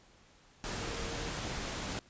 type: tone in noise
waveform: sine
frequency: 462.6 Hz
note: A#4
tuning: 13 cents flat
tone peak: -46 dBFS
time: 0.81-1.28 s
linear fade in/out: 0 ms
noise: pink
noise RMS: -38 dBFS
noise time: 0.64-1.99 s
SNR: -11 dB
effects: pink hiss -62 dBFS RMS until 2.09 s + resampled to 16000 Hz